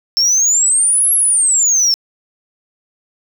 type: exponential two-way sweep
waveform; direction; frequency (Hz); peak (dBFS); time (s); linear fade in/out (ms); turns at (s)
sine; up then down; 5320 to 11340 to 5320; -7; 0.17-1.94; 0; 1.13
effects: tanh soft clip ceiling -9 dBFS + 7-bit